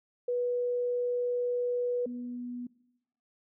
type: tone pair in turn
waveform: sine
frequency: 489.1 / 244.6 Hz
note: B4 / B3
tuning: -17 / -16 cents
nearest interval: octave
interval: 1199 cents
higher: first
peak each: -27 / -35 dBFS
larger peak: first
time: 0.28-2.06 / 2.06-2.67 s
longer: first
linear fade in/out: 5 ms
effects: noise-tail reverb RT60 0.9 s tail -21 dB re dry